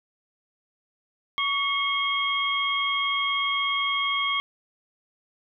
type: tone cluster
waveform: sine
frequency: 1128 / 2175 / 3242 Hz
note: C#6 / C#7 / G#7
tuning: +30 / -33 / -42 cents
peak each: -27 dBFS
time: 1.38-4.4 s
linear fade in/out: 0 ms
effects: none